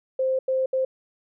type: tone bursts at uneven times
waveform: sine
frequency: 523.3 Hz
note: C5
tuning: in tune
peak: -20 dBFS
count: 3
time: 0.19-0.39 / 0.48-0.66 / 0.73-0.85 s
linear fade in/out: 5 ms
effects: none